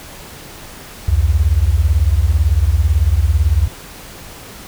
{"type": "beating tone pair", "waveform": "sine", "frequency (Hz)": [66.3, 84.3], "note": ["C2", "E2"], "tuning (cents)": [23, 39], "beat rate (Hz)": 18, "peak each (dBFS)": -13, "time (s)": [1.08, 3.68], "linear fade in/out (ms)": 5, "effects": ["pink hiss -35 dBFS RMS until 4.67 s"]}